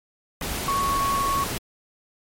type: tone in noise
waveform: sine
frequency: 1108.7 Hz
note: C#6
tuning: in tune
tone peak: -21 dBFS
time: 0.68-1.44 s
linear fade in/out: 2 ms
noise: pink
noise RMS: -29 dBFS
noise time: 0.41-1.58 s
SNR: +5 dB
effects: MP3 64 kbps